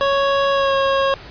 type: tone with pitch glide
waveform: 25% pulse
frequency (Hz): 554.4 to 545.2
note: C#5 to C#5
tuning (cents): 0 to -29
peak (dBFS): -11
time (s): 0.01-1.14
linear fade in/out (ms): 0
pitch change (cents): -29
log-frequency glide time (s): 0.52-0.74
effects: pink hiss -38 dBFS RMS until 1.3 s + resampled to 11025 Hz

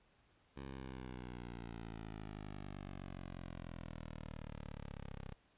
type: exponential sweep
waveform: 10% pulse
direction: down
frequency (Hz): 68.4 to 32.77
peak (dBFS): -38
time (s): 0.56-5.35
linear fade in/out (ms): 10
effects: pink hiss -72 dBFS RMS until 5.57 s + resampled to 8000 Hz

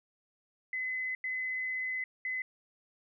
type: tone bursts at uneven times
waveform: sine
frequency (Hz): 2029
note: B6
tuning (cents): +46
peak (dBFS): -32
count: 3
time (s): 0.73-1.15 / 1.24-2.04 / 2.25-2.42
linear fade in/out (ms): 2
effects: none

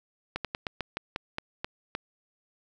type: slowing click train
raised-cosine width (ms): 0.3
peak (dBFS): -15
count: 10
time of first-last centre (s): 0.36-1.951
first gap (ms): 87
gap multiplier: 1.17
effects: none

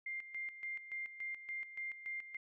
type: tone with tremolo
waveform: sine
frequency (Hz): 2100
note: C7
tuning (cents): +6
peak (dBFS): -39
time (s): 0.06-2.37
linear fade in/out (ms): 5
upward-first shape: square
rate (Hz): 3.5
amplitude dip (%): 70
effects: none

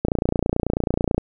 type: click train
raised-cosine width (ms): 2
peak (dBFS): -6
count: 34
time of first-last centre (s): 0.05-1.18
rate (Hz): 29.2
effects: none

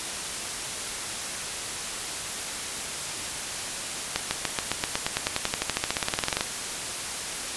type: accelerating click train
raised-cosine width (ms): 0.2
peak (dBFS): -6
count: 28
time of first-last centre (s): 4.16-6.409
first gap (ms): 150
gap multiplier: 0.95
effects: white hiss -32 dBFS RMS until 7.56 s + resampled to 24000 Hz

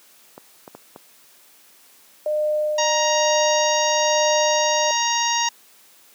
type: clicks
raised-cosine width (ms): 1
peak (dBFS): -23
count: 4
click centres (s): 0.379 / 0.678 / 0.75 / 0.961
type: tone with tremolo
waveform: sine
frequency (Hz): 606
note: D#5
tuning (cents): -46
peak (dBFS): -18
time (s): 2.26-4.91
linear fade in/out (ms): 2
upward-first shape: sine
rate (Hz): 1.1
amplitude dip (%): 35
type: harmonic tone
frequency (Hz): 939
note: A#5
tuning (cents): +12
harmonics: 1 / 2 / 3 / 4 / 5 / 6 / 7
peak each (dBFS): -22 / -28 / -27 / -29 / -32 / -26 / -27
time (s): 2.78-5.49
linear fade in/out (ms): 5
effects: white hiss -52 dBFS RMS until 6.14 s + high-pass 200 Hz 12 dB/octave

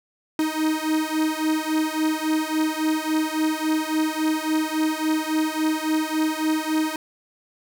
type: beating tone pair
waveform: 45% pulse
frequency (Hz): 311.1 / 314.7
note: D#4 / D#4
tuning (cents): 0 / +20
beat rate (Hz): 3.6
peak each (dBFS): -24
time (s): 0.39-6.96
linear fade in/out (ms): 2
effects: none

